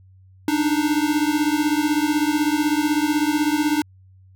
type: beating tone pair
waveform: square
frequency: 293.7 / 309.7 Hz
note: D4 / D#4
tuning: 0 / -8 cents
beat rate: 16 Hz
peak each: -21 / -22 dBFS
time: 0.48-3.82 s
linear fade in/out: 2 ms
effects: added 94 Hz sine -47 dBFS peak until 4.35 s